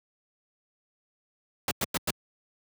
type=noise bursts; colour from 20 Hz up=pink; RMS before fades=-27 dBFS; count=4; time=1.68-2.105 s; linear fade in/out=2 ms; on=32 ms; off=99 ms; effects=high-pass 100 Hz 12 dB/octave